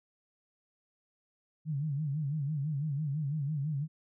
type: tone with vibrato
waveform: sine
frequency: 146.83 Hz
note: D3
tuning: in tune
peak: -30 dBFS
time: 1.65-3.88 s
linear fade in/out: 50 ms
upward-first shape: sine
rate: 6 Hz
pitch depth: 130 cents each way
effects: none